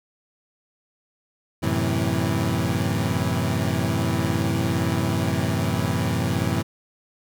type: chord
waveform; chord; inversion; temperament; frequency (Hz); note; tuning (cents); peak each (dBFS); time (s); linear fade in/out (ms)
25% pulse; F# half-diminished seventh; none; equal with one note detuned; 92.5 / 110 / 129.38 / 164.81; F#2 / A2 / C3 / E3; 0 / 0 / -19 / 0; -23; 1.62-6.63; 20
effects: none